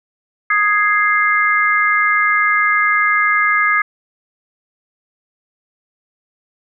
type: chord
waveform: sine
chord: Ab major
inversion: second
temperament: equal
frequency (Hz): 1244.5 / 1661.2 / 2093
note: Eb6 / Ab6 / C7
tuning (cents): 0 / 0 / 0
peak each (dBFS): -16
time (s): 0.5-3.82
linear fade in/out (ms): 5
effects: none